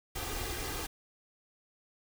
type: noise with comb filter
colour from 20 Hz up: pink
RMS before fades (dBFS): -37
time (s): 0.15-0.87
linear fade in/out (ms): 10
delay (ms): 2.5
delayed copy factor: +0.65
effects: none